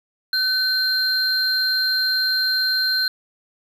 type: tone pair together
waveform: triangle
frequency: 1518 / 4171 Hz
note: F#6 / C8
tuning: +44 / -6 cents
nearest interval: octave + perfect fourth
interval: 1750 cents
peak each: -21 / -18 dBFS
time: 0.33-3.08 s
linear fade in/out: 2 ms
effects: none